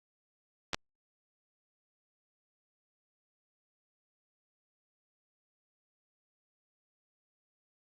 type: clicks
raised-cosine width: 0.2 ms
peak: -14 / -13 dBFS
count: 2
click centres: 0.733 / 0.745 s
effects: Opus 48 kbps